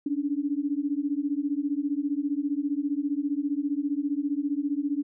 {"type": "beating tone pair", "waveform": "sine", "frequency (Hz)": [280, 295], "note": ["C#4", "D4"], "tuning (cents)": [18, 8], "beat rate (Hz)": 15, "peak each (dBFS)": -28, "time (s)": [0.06, 5.03], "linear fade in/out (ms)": 5, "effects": []}